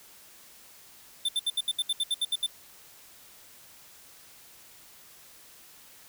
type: tone bursts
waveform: square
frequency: 3553 Hz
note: A7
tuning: 16 cents sharp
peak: -25 dBFS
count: 12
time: 1.25-2.464 s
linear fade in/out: 5 ms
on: 37 ms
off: 70 ms
effects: white hiss -53 dBFS RMS until 6.08 s